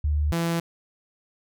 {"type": "tone pair in turn", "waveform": ["sine", "sawtooth"], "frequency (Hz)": [74.4, 167.84], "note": ["D2", "E3"], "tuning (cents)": [23, 31], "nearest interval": "octave + major second", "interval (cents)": 1408, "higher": "second", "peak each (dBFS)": [-20, -19], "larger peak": "second", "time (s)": [[0.04, 0.32], [0.32, 0.6]], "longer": "neither", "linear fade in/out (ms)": 5, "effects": []}